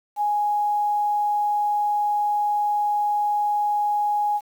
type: tone with quantisation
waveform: sine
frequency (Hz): 830.6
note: G#5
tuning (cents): 0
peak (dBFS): -19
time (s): 0.16-4.41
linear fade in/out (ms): 50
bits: 8
effects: none